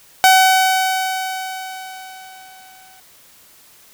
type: tone with exponential decay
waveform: sawtooth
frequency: 755 Hz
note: F#5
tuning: 35 cents sharp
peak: -3 dBFS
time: 0.24-3 s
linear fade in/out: 0 ms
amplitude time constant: 600 ms
effects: white hiss -48 dBFS RMS until 3.93 s